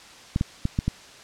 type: clicks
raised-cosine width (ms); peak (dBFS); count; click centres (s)
5; -10; 5; 0.361 / 0.411 / 0.654 / 0.789 / 0.88
effects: white hiss -46 dBFS RMS until 1.23 s + low-pass 6000 Hz 12 dB/octave